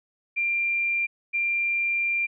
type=tone pair in turn; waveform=sine; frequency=2380 / 2380 Hz; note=D7 / D7; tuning=+22 / +22 cents; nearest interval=unison; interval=0 cents; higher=neither; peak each=-22 dBFS; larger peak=neither; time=0.36-1.07 / 1.33-2.27 s; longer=second; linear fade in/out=20 ms; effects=none